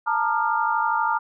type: chord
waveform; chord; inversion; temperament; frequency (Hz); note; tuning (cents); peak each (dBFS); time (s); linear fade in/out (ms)
sine; Bb major seventh; third; equal with one note detuned; 880 / 932.3 / 1202.8 / 1396.9; A5 / Bb5 / D6 / F6; 0 / 0 / +41 / 0; -25 / -24 / -26 / -26; 0.06-1.19; 20
effects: none